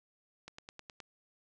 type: click train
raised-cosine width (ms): 0.2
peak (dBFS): -29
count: 6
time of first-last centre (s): 0.48-1.002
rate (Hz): 9.57
effects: resampled to 24000 Hz + 11-bit